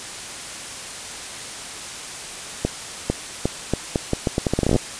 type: accelerating click train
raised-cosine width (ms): 2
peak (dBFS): -5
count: 19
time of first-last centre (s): 2.65-4.762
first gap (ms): 450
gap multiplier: 0.79
effects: white hiss -33 dBFS RMS until 4.99 s + resampled to 22050 Hz